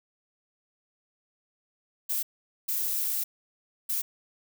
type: noise bursts at uneven times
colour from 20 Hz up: violet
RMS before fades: -29 dBFS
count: 3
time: 2.09-2.23 / 2.68-3.24 / 3.89-4.02 s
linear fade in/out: 10 ms
effects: none